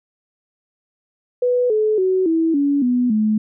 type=tone with pitch steps; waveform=sine; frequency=493.9 / 430 / 374.3 / 325.9 / 283.7 / 246.9 / 215 Hz; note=B4 / A4 / F#4 / E4 / C#4 / B3 / A3; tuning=0 / -40 / +20 / -20 / +40 / 0 / -40 cents; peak=-14 dBFS; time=1.42-3.38 s; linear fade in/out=5 ms; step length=280 ms; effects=none